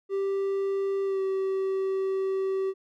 triangle tone with pitch glide, 392 to 384.2 Hz, G4 to G4, 0 to -35 cents, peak -23 dBFS, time 0.09-2.74 s, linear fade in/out 50 ms, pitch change -35 cents, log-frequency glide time 1.04-1.21 s, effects none

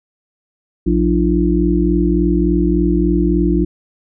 harmonic tone with a mistuned harmonic, 59.6 Hz, A#1, 39 cents sharp, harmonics 1 / 3 / 5 / 6, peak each -17 / -17 / -17 / -17 dBFS, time 0.86-3.65 s, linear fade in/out 10 ms, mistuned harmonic 6, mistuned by -80 cents, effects none

